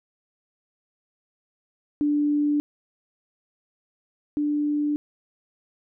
sine tone pair in turn, 293.7 / 295 Hz, D4 / D4, 0 / +8 cents, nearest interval unison, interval 8 cents, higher second, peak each -19 / -21 dBFS, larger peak first, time 2.01-2.6 / 4.37-4.96 s, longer neither, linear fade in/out 0 ms, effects none

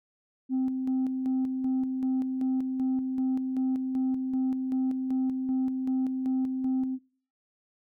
sine tone with tremolo, 260.4 Hz, C4, 8 cents flat, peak -22 dBFS, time 0.49-6.99 s, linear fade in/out 50 ms, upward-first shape square, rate 2.6 Hz, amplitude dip 45%, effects noise-tail reverb RT60 0.5 s tail -25 dB re dry + tanh soft clip ceiling -22 dBFS

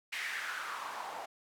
white noise with band-pass filter sweep, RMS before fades -40 dBFS, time 0.12-1.26 s, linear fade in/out 10 ms, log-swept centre 2200 to 720 Hz, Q 3.5, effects none

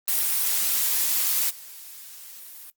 blue noise with level steps, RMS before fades -23 / -42 dBFS, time 0.08-2.7 s, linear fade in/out 0 ms, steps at 1.49 s, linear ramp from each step 20 ms, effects noise-tail reverb RT60 0.1 s tail -20 dB re dry + Opus 32 kbps

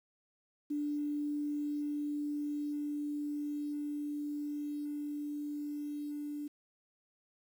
sine tone with level ramp, 293.7 Hz, D4, in tune, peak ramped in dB -32 to -37 dBFS, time 0.7-6.48 s, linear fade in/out 10 ms, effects 10-bit

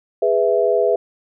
sine chord, E major, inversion first, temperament just, 412 / 494.4 / 659.3 Hz, G#4 / B4 / E5, -14 / +2 / 0 cents, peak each -18 dBFS, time 0.22-0.96 s, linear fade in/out 5 ms, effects none

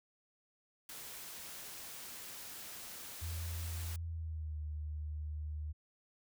white noise, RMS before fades -48 dBFS, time 0.89-3.96 s, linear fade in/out 2 ms
sine tone with pitch glide, 83.3 to 75.95 Hz, E2 to D#2, +19 to -41 cents, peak -38 dBFS, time 3.21-5.73 s, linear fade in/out 20 ms, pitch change -160 cents, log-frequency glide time 4.05-4.59 s
effects none

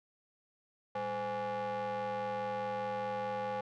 square ring-modulated tone, 157.9 Hz, D#3, 26 cents sharp, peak -32 dBFS, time 0.95-3.61 s, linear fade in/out 5 ms, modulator 674 Hz, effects low-pass 3000 Hz 12 dB/octave

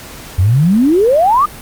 sine exponential sweep, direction up, 84.3 to 1254 Hz, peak -7 dBFS, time 0.38-1.46 s, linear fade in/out 10 ms, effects pink hiss -32 dBFS RMS until 1.61 s + Opus 48 kbps

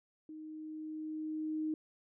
sine tone with level ramp, 311.1 Hz, D#4, in tune, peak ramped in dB -45 to -32 dBFS, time 0.29-1.74 s, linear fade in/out 2 ms, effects none

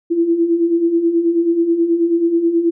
sine beating tone pair, 329.6 / 338.9 Hz, E4 / E4, 0 / +48 cents, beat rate 9.3 Hz, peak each -20 / -13 dBFS, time 0.1-2.71 s, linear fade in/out 20 ms, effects none

